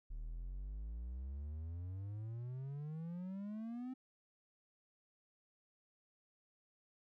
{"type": "exponential sweep", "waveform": "triangle", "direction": "up", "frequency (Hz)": [36.75, 261.6], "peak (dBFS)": -40, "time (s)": [0.1, 3.94], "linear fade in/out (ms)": 10, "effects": []}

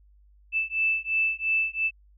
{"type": "beating tone pair", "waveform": "sine", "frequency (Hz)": [2637, 2639.9], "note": ["E7", "E7"], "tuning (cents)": [0, 2], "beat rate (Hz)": 2.9, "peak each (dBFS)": -26, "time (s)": [0.52, 1.91], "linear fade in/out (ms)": 50, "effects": ["added 50 Hz sine -54 dBFS peak until 2.17 s"]}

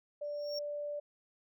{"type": "tone", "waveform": "sine", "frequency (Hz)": 586, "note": "D5", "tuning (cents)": -4, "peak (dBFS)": -36, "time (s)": [0.21, 1], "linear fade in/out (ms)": 10}
{"type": "tone with exponential growth", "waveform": "triangle", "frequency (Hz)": 5520, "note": "F8", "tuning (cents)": -21, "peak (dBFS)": -35, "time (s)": [0.24, 0.59], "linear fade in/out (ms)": 5, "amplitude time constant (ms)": 76}
{"effects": []}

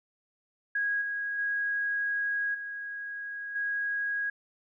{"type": "tone with level steps", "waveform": "sine", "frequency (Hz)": 1648, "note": "G#6", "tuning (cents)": -14, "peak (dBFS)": [-26, -30, -27, -35, -28], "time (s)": [0.75, 4.3], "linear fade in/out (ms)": 5, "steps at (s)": [1.01, 1.38, 2.54, 3.55], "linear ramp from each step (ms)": 10, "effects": []}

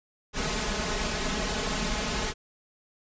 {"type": "noise with comb filter", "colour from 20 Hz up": "pink", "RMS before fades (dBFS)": -29, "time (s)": [0.33, 2.34], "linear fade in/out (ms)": 50, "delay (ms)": 4.7, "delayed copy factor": 1, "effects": ["resampled to 16000 Hz"]}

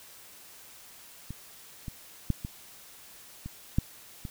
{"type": "clicks", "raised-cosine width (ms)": 5, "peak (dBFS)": [-25, -24, -13, -22, -25, -11, -24], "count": 7, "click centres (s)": [1.306, 1.882, 2.303, 2.449, 3.46, 3.785, 4.252], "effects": ["white hiss -51 dBFS RMS until 4.3 s"]}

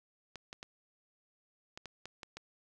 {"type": "clicks", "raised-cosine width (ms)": 0.2, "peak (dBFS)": -27, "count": 8, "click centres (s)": [0.357, 0.529, 0.629, 1.775, 1.857, 2.056, 2.232, 2.37], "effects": []}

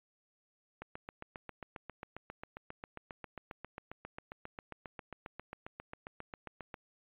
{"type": "click train", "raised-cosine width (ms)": 0.5, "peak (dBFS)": -28, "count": 45, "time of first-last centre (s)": [0.82, 6.742], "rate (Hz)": 7.43, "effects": ["resampled to 8000 Hz"]}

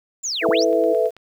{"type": "linear two-way sweep", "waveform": "sine", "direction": "down then up", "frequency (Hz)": [7400, 138.59, 6320], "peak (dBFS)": -22, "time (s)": [0.23, 0.65], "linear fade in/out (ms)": 20, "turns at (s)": 0.49}
{"type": "chord", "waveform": "sine", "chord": "A suspended second", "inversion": "none", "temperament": "just", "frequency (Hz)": [440, 495, 660], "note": ["A4", "B4", "E5"], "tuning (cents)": [0, 4, 2], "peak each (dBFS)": -20, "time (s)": [0.41, 1.11], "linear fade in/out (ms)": 50}
{"type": "tone", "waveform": "sine", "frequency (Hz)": 330, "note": "E4", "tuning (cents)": 2, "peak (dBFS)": -22, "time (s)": [0.42, 0.94], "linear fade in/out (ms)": 20}
{"type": "click train", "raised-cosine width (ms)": 0.3, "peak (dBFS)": -28, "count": 6, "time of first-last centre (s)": [0.62, 1.166], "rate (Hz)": 9.15}
{"effects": ["8-bit"]}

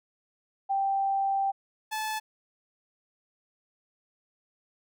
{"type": "tone pair in turn", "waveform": ["sine", "sawtooth"], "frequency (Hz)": [784, 867.4], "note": ["G5", "A5"], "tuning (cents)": [0, -25], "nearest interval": "major second", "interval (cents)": 175, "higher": "second", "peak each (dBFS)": [-24, -26], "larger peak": "first", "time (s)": [[0.69, 1.52], [1.91, 2.2]], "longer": "first", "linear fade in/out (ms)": 20, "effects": []}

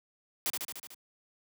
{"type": "noise with echo", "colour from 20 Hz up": "white", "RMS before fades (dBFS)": -31, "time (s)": [0.46, 0.5], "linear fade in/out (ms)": 0, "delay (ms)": 74, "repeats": 6, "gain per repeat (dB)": -3, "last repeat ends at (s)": 0.944, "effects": ["high-pass 150 Hz 12 dB/octave"]}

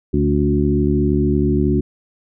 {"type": "harmonic tone with a mistuned harmonic", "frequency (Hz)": 72.8, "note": "D2", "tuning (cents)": -15, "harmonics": [1, 2, 3, 4, 5], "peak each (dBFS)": [-20, -20, -20, -20, -20], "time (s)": [0.13, 1.81], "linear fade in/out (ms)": 10, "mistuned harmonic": 4, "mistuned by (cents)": -24, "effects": []}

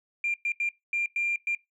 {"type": "tone bursts at uneven times", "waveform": "sine", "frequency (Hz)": 2387, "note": "D7", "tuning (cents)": 28, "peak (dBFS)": -24, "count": 6, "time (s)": [[0.24, 0.34], [0.45, 0.52], [0.6, 0.69], [0.93, 1.06], [1.16, 1.36], [1.47, 1.55]], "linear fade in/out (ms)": 2, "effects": ["noise-tail reverb RT60 0.2 s tail -23 dB re dry", "tanh soft clip ceiling -20 dBFS"]}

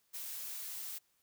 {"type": "noise", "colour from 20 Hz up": "blue", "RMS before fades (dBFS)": -43, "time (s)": [0.13, 0.99], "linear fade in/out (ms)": 20, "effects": ["white hiss -75 dBFS RMS until 1.22 s"]}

